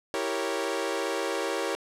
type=chord; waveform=sawtooth; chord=E diminished seventh; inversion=none; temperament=equal; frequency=329.6 / 392 / 466.2 / 554.4 Hz; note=E4 / G4 / Bb4 / Db5; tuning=0 / 0 / 0 / 0 cents; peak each=-31 / -29 / -29 / -29 dBFS; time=0.14-1.75 s; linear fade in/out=0 ms; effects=low-pass 10000 Hz 12 dB/octave